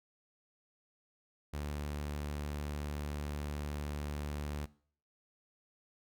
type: tone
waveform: sawtooth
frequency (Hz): 73.42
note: D2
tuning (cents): 0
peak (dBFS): -33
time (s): 1.53-4.66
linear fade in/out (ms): 10
effects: noise-tail reverb RT60 0.5 s tail -20 dB re dry